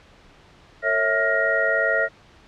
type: tone cluster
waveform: sine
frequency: 451.7 / 551 / 654 / 1409 / 1882 Hz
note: A4 / C#5 / E5 / F6 / A#6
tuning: +45 / -11 / -14 / +15 / +16 cents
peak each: -29 / -26 / -24 / -24 / -22 dBFS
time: 0.82-2.09 s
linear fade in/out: 50 ms
effects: pink hiss -51 dBFS RMS until 2.47 s + low-pass 4000 Hz 12 dB/octave